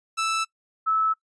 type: tone pair in turn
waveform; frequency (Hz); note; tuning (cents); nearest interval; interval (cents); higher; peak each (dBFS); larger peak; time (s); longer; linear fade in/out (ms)
sawtooth / sine; 1318.5 / 1304.9; E6 / E6; 0 / -18; unison; 18; first; -19; neither; 0.17-0.45 / 0.86-1.14; neither; 20
effects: noise-tail reverb RT60 0.1 s tail -22 dB re dry + resampled to 22050 Hz